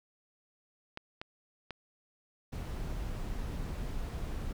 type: clicks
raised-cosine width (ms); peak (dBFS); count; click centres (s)
0.3; -24; 3; 0.974 / 1.215 / 1.707
type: noise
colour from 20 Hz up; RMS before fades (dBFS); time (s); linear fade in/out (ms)
brown; -37; 2.52-4.53; 10
effects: none